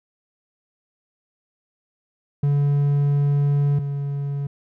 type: tone pair in turn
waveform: triangle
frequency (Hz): 143.1 / 141.37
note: D3 / C#3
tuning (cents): -45 / +34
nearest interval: unison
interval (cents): 21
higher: first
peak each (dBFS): -14 / -21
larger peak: first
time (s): 2.43-3.79 / 3.79-4.47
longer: first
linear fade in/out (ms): 5
effects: none

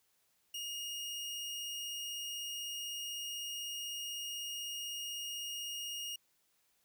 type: tone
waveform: sawtooth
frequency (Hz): 2856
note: F7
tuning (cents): +38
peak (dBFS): -36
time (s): 0.54-6.16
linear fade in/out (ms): 5
effects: white hiss -75 dBFS RMS until 6.84 s

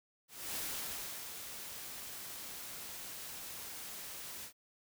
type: noise with ADSR envelope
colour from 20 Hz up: white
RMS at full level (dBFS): -39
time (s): 0.28-4.53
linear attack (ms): 280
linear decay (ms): 710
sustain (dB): -7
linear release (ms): 92
effects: none

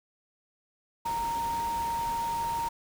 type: tone in noise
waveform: sine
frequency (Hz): 928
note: A#5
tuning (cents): -8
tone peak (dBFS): -28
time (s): 1.05-2.69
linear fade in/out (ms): 10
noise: pink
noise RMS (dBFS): -41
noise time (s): 1.05-2.69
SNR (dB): +10
effects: none

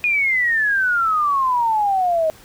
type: exponential sweep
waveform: sine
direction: down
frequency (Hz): 2476 to 622.3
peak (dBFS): -15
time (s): 0.04-2.3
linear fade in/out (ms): 0
effects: pink hiss -46 dBFS RMS until 2.44 s

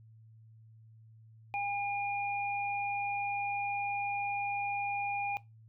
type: tone pair together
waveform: sine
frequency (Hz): 808.2 / 2422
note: G#5 / D#7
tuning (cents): -47 / -47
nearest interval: octave + perfect fifth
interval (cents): 1900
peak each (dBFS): -33 / -36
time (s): 1.54-5.37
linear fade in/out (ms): 0
effects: noise-tail reverb RT60 0.2 s tail -19 dB re dry + added 111 Hz sine -54 dBFS peak until 5.68 s

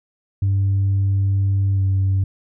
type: tone with pitch glide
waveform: sine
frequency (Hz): 98 to 96.21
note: G2 to G2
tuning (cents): 0 to -32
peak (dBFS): -13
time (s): 0.42-2.24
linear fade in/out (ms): 5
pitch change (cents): -32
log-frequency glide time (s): 1.74-1.81
effects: tanh soft clip ceiling -13 dBFS

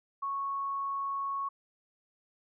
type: tone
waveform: sine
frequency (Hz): 1105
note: C#6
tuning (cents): -6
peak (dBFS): -31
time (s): 0.22-1.49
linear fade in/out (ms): 10
effects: none

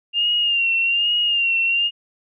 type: tone with vibrato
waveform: sine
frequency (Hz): 2794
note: F7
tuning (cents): 0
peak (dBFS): -16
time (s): 0.13-1.91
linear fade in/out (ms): 50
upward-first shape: sine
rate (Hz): 1.2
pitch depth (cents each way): 54
effects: none

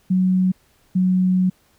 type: tone pair in turn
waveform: sine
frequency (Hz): 185.3 / 184.48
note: F#3 / F#3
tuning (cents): +3 / -5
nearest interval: unison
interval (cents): 8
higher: first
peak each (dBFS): -14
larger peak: neither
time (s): 0.1-0.52 / 0.95-1.5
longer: second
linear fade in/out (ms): 10
effects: pink hiss -59 dBFS RMS until 1.78 s

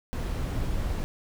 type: noise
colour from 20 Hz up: brown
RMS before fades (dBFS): -29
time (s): 0.13-1.04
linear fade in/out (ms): 0
effects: none

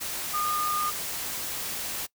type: tone in noise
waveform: sine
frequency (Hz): 1218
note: D#6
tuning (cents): -37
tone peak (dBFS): -26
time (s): 0.33-0.91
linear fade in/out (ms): 20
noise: white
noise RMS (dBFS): -33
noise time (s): 0-2.07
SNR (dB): +4
effects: noise-tail reverb RT60 0.1 s tail -22 dB re dry

